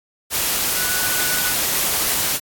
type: tone in noise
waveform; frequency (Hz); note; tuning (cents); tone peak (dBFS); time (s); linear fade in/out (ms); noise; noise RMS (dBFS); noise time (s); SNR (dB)
sine; 1480; F#6; 0; -27; 0.74-1.56; 50; white; -20; 0.3-2.4; -10
effects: AAC 64 kbps